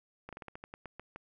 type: slowing click train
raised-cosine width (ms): 0.5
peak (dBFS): -29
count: 11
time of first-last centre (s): 0.29-1.16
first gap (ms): 37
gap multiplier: 1.18
effects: none